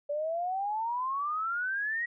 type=exponential sweep; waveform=sine; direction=up; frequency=573 to 1926 Hz; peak=-29 dBFS; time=0.09-2.06 s; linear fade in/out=10 ms; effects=none